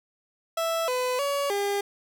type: tone with pitch steps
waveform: 30% pulse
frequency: 660 / 503 / 565 / 403.2 Hz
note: E5 / B4 / C#5 / G4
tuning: +2 / +32 / +33 / +49 cents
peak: -22 dBFS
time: 0.57-1.81 s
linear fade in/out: 5 ms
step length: 310 ms
effects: none